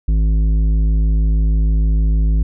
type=tone with tanh clipping; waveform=sine; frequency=53.2 Hz; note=G#1; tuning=42 cents sharp; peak=-13 dBFS; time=0.08-2.43 s; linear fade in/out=5 ms; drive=10 dB; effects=none

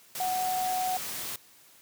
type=tone in noise; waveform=sine; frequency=740 Hz; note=F#5; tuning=in tune; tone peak=-27 dBFS; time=0.2-0.97 s; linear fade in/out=2 ms; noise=white; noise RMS=-36 dBFS; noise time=0.15-1.36 s; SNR=+6 dB; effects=white hiss -57 dBFS RMS until 1.81 s + high-pass 80 Hz 12 dB/octave

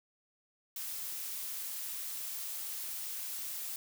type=noise; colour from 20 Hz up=blue; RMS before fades=-40 dBFS; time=0.76-3.76 s; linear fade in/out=2 ms; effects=none

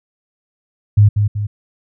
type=tone with echo; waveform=sine; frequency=103.83 Hz; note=G#2; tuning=in tune; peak=-5 dBFS; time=0.97-1.09 s; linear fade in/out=10 ms; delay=190 ms; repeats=2; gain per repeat=-6 dB; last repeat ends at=1.47 s; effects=none

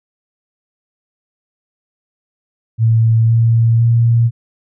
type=tone with pitch steps; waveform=sine; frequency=113.2 / 114.98 / 116.79 Hz; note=A2 / A#2 / A#2; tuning=+50 / -23 / +4 cents; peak=-8 dBFS; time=2.78-4.31 s; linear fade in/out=50 ms; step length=510 ms; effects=none

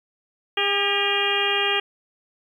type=harmonic tone with a mistuned harmonic; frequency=403.5 Hz; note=G#4; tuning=50 cents flat; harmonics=1 / 2 / 3 / 4 / 5 / 6 / 7 / 8; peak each=-27 / -29 / -30 / -30 / -29 / -27 / -25 / -27 dBFS; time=0.57-1.8 s; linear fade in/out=5 ms; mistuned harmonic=5; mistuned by=-71 cents; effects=9-bit

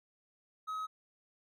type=tone; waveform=triangle; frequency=1273 Hz; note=D#6; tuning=39 cents sharp; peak=-34 dBFS; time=0.67-0.87 s; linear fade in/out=20 ms; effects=none

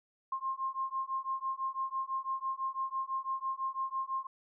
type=beating tone pair; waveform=sine; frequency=1060 / 1066 Hz; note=C6 / C6; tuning=+22 / +32 cents; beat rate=6 Hz; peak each=-36 / -36 dBFS; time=0.32-4.27 s; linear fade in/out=5 ms; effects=none

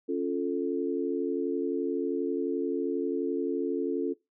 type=chord; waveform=sine; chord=Db augmented; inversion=none; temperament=equal; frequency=277.2 / 349.2 / 440 Hz; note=Db4 / F4 / A4; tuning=0 / 0 / 0 cents; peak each=-31 dBFS; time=0.08-4.14 s; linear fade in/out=20 ms; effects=noise-tail reverb RT60 0.2 s tail -20 dB re dry

